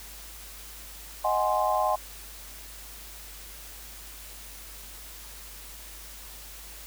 sine chord, Ab dominant seventh, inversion second, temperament equal, 622.3 / 740 / 830.6 / 1046.5 Hz, Eb5 / Gb5 / Ab5 / C6, 0 / 0 / 0 / 0 cents, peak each -28 dBFS, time 1.24-1.96 s, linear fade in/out 10 ms, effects added 50 Hz sine -47 dBFS peak until 6.86 s + white hiss -45 dBFS RMS until 6.86 s

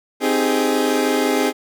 30% pulse chord, Ab major seventh, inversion first, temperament equal with one note detuned, 261.6 / 311.1 / 392 / 418.4 Hz, C4 / Eb4 / G4 / Ab4, 0 / 0 / 0 / +13 cents, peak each -18 / -20 / -22 / -18 dBFS, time 0.2-1.53 s, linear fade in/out 50 ms, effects none

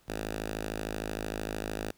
5% pulse tone with notch filter, 53.2 Hz, G#1, 42 cents sharp, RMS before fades -36 dBFS, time 0.08-1.91 s, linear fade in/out 5 ms, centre 130 Hz, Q 1.3, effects pink hiss -65 dBFS RMS until 1.97 s

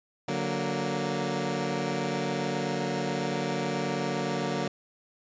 15% pulse chord, D augmented, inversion none, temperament equal with one note detuned, 145.65 / 185 / 233.1 Hz, D3 / F#3 / A#3, -14 / 0 / 0 cents, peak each -26 dBFS, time 0.28-4.68 s, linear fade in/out 5 ms, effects resampled to 16000 Hz

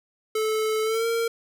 square tone with pitch glide, 435.4 to 460.2 Hz, A4 to A#4, -18 to -22 cents, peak -23 dBFS, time 0.35-1.28 s, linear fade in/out 5 ms, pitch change +96 cents, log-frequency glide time 0.83-1.06 s, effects none

